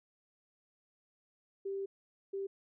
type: tone bursts at uneven times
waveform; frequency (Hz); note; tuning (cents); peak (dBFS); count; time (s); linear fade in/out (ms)
sine; 392; G4; 0; -35; 2; 1.65-1.86 / 2.33-2.47; 10
effects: none